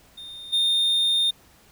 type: tone with level steps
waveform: triangle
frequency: 3646 Hz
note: A#7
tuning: 39 cents flat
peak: -35 / -17 dBFS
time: 0.17-1.31 s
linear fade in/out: 10 ms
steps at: 0.52 s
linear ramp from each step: 20 ms
effects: pink hiss -55 dBFS RMS until 1.71 s